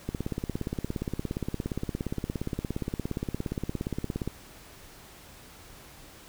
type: click train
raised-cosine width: 3 ms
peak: -17 dBFS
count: 73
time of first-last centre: 0.09-4.276 s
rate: 17.2 Hz
effects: pink hiss -50 dBFS RMS until 6.28 s